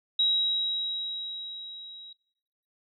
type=tone with level ramp; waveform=sine; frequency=3841 Hz; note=B7; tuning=49 cents flat; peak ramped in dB=-20 to -43 dBFS; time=0.19-2.13 s; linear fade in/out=5 ms; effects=noise-tail reverb RT60 0.9 s tail -23 dB re dry